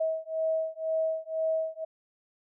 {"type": "beating tone pair", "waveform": "sine", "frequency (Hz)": [640, 642], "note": ["D#5", "E5"], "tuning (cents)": [49, -46], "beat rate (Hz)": 2, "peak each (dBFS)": -30, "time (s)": [0, 1.85], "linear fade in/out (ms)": 10, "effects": []}